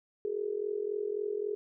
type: tone with amplitude modulation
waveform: sine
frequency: 415.3 Hz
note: G#4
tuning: in tune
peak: -27 dBFS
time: 0.25-1.55 s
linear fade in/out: 0 ms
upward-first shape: sine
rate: 43.7 Hz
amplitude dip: 85%
effects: none